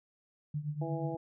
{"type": "tone with tremolo", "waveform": "sine", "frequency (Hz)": 148.9, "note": "D3", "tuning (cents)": 24, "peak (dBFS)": -30, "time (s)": [0.54, 1.15], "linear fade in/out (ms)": 5, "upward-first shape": "triangle", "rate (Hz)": 8.3, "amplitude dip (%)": 85}
{"type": "harmonic tone", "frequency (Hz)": 164.81, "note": "E3", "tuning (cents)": 0, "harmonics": [2, 3, 4, 5], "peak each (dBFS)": [-39, -41, -42, -43], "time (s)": [0.81, 1.17], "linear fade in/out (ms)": 10}
{"effects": []}